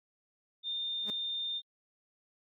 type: tone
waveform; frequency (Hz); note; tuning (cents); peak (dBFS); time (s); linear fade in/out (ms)
sine; 3619; A7; +48; -33; 0.63-1.62; 50
type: tone with exponential growth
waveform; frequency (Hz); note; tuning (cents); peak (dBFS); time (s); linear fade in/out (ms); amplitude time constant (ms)
sawtooth; 208.5; G#3; +7; -33; 1.01-1.1; 0; 18
effects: Opus 48 kbps